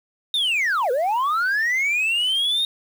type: linear two-way sweep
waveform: sine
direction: down then up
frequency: 3729 to 466.2 to 3729 Hz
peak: -16 dBFS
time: 0.34-2.65 s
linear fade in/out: 2 ms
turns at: 0.91 s
effects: tanh soft clip ceiling -17 dBFS + 7-bit